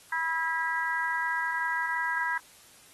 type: harmonic tone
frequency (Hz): 325.3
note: E4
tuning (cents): -23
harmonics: 3 / 4 / 5 / 6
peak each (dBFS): -31 / -39 / -30 / -33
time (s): 0.12-2.38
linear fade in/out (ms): 5
effects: white hiss -55 dBFS RMS until 2.93 s + AAC 32 kbps